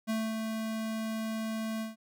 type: tone with ADSR envelope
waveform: square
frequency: 221.2 Hz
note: A3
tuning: 9 cents sharp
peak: -29 dBFS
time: 0.07-1.96 s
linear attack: 29 ms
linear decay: 230 ms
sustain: -4 dB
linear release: 150 ms
effects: none